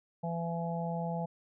harmonic tone, 168.4 Hz, E3, 37 cents sharp, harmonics 1 / 3 / 4 / 5, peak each -34 / -41 / -39 / -40 dBFS, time 0.23-1.26 s, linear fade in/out 10 ms, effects none

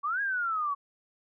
sine exponential two-way sweep, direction up then down, 1108.7 to 1661.2 to 1108.7 Hz, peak -27 dBFS, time 0.03-0.75 s, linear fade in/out 20 ms, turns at 0.21 s, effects none

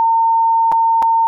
sine tone with dropouts, 910 Hz, A#5, 42 cents flat, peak -10 dBFS, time 0-1.27 s, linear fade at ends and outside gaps 0 ms, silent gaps 0.717-0.723 / 1.022-1.026 s, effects none

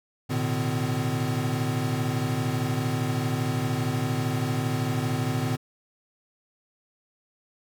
square tone cluster, 111.5 / 124.3 / 149.2 / 254.7 Hz, A2 / B2 / D3 / C4, +23 / +12 / +28 / -46 cents, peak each -31 dBFS, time 0.29-5.57 s, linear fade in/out 20 ms, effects none

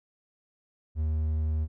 triangle tone, 77.78 Hz, D#2, in tune, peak -23 dBFS, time 0.95-1.68 s, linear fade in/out 50 ms, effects none

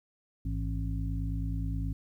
harmonic tone with a mistuned harmonic, 54 Hz, A1, 32 cents flat, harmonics 1 / 2 / 3 / 5, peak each -32 / -35 / -38 / -40 dBFS, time 0.45-1.93 s, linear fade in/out 5 ms, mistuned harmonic 2, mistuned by -75 cents, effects 11-bit

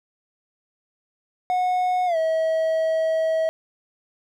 triangle tone with pitch glide, 730 to 642.9 Hz, F#5 to E5, -24 to -43 cents, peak -17 dBFS, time 1.5-3.49 s, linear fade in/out 0 ms, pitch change -219 cents, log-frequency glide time 2.06-2.17 s, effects none

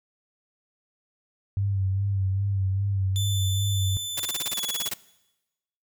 sine tone with vibrato, 97.5 Hz, G2, 9 cents flat, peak -22 dBFS, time 1.57-3.97 s, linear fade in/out 0 ms, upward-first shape sine, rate 2.5 Hz, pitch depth 45 cents each way
sawtooth tone with pitch glide, 3520 to 3388 Hz, A7 to G#7, 0 to +34 cents, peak -26 dBFS, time 3.16-4.89 s, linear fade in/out 0 ms, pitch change -66 cents, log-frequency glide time 4.54-4.59 s
white noise bursts, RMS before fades -29 dBFS, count 14, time 4.17-4.939 s, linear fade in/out 5 ms, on 28 ms, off 29 ms
effects noise-tail reverb RT60 1.0 s tail -20 dB re dry

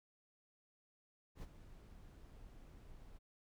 brown noise with ADSR envelope, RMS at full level -45 dBFS, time 1.35-3.19 s, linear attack 77 ms, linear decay 29 ms, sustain -12 dB, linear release 21 ms, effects none

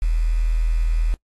sine tone with quantisation, 40.57 Hz, E1, 27 cents flat, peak -16 dBFS, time 0.02-1.14 s, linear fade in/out 0 ms, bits 7, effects noise-tail reverb RT60 0.1 s tail -25 dB re dry + AAC 32 kbps

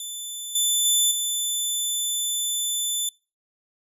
15% pulse tone with level steps, 3520 Hz, A7, in tune, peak -24 / -12 / -10 / -16 dBFS, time 0-3.09 s, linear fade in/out 2 ms, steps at 0.55 / 0.85 / 1.11 s, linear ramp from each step 5 ms, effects noise-tail reverb RT60 0.3 s tail -24 dB re dry + resampled to 32000 Hz

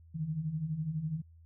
sine beating tone pair, 147.4 / 159.4 Hz, D3 / D#3, +7 / +42 cents, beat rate 12 Hz, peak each -39 / -33 dBFS, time 0.14-1.22 s, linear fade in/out 20 ms, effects added 82 Hz sine -54 dBFS peak until 1.45 s

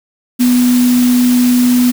sine tone in noise, 246.9 Hz, B3, in tune, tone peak -7 dBFS, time 0.39-1.92 s, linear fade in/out 20 ms, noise white, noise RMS -22 dBFS, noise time 0.39-1.92 s, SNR +12 dB, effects none

